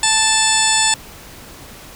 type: harmonic tone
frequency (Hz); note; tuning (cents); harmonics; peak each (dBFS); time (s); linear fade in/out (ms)
880; A5; 0; 1 / 2 / 3 / 4 / 5 / 6 / 8 / 9 / 10; -20 / -22 / -23 / -20 / -23 / -23 / -21 / -19 / -23; 0.03-0.94; 2
effects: pink hiss -38 dBFS RMS until 1.95 s